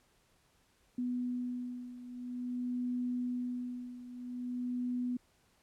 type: beating tone pair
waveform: sine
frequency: 246.9 / 247.39 Hz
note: B3 / B3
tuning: 0 / +3 cents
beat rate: 0.49 Hz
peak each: -36 / -40 dBFS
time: 0.98-5.17 s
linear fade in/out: 5 ms
effects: pink hiss -70 dBFS RMS until 5.62 s + low-pass 12000 Hz 12 dB/octave